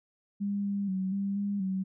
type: tone with pitch steps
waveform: sine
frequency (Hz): 201.5 / 200.4 / 188.7 / 198.1 / 201.9 / 189.7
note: G3 / G3 / F#3 / G3 / G#3 / F#3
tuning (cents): +48 / +38 / +34 / +18 / -49 / +43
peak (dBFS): -28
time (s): 0.4-1.84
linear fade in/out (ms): 20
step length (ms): 240
effects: none